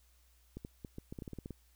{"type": "clicks", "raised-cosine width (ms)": 3, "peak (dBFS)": -30, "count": 12, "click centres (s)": [0.57, 0.649, 0.848, 0.984, 1.125, 1.188, 1.222, 1.278, 1.333, 1.387, 1.459, 1.507], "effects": ["added 60 Hz sine -65 dBFS peak until 1.75 s", "white hiss -71 dBFS RMS until 1.75 s"]}